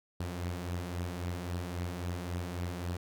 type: beating tone pair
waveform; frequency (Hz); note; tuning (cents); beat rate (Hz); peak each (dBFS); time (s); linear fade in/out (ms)
sawtooth; 87.31 / 91.01; F2 / F#2; 0 / -28; 3.7; -32 / -37; 0.2-2.97; 5
effects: none